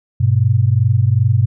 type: tone pair together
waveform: sine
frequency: 100.88 / 123.47 Hz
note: G#2 / B2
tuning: -50 / 0 cents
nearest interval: minor third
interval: 350 cents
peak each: -13 dBFS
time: 0.2-1.46 s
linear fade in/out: 10 ms
effects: none